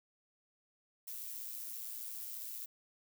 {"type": "noise with amplitude modulation", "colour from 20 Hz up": "violet", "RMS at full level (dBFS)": -42, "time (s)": [1.07, 2.66], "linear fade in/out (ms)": 10, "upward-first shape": "sine", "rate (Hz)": 115, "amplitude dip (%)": 50, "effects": []}